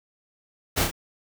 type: noise with echo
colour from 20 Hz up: pink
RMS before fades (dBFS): -23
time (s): 0.76-0.85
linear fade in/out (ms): 20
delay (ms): 32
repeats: 2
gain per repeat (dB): -4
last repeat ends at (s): 0.914
effects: none